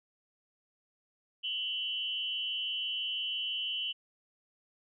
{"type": "tone with amplitude modulation", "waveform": "sine", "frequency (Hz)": 2980, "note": "F#7", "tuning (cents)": 12, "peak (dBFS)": -28, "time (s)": [1.43, 3.93], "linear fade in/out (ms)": 20, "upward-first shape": "sine", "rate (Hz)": 226, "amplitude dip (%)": 90, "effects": []}